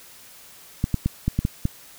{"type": "clicks", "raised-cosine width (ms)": 5, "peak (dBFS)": -8, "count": 7, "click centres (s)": [0.841, 0.943, 1.06, 1.28, 1.39, 1.451, 1.654], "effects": ["white hiss -47 dBFS RMS until 1.98 s"]}